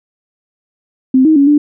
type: tone with pitch steps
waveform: sine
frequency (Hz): 260.4 / 314.3 / 280.2 / 294.4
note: C4 / D#4 / C#4 / D4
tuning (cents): -8 / +18 / +19 / +4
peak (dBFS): -5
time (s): 1.14-1.58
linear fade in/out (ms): 5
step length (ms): 110
effects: none